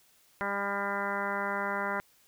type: harmonic tone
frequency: 200 Hz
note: G3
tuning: 35 cents sharp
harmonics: 1 / 2 / 3 / 4 / 5 / 6 / 7 / 8 / 9 / 10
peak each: -40 / -40 / -38 / -39 / -36 / -41 / -36 / -40 / -41 / -41 dBFS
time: 0.41-2 s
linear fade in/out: 0 ms
effects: white hiss -64 dBFS RMS until 2.27 s